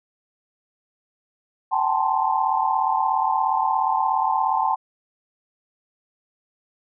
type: tone cluster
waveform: sine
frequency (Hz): 768 / 856 / 893 / 1046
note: G5 / A5 / A5 / C6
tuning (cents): -36 / -48 / +25 / -1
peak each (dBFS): -24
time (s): 1.71-4.76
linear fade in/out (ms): 20
effects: none